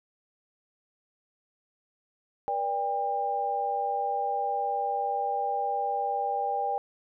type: tone cluster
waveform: sine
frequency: 481.8 / 581 / 800 Hz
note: B4 / D5 / G5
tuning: -43 / -19 / +35 cents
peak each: -35 / -35 / -27 dBFS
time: 2.48-6.78 s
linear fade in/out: 0 ms
effects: none